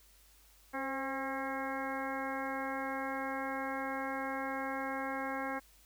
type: harmonic tone with a mistuned harmonic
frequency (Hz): 269.7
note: C#4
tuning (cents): -47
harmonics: 1 / 2 / 3 / 4 / 5 / 6 / 7 / 8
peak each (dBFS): -41 / -42 / -41 / -43 / -46 / -43 / -49 / -46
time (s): 0.73-5.6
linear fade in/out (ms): 20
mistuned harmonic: 2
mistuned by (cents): -34
effects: added 50 Hz sine -64 dBFS peak until 5.85 s + white hiss -64 dBFS RMS until 5.85 s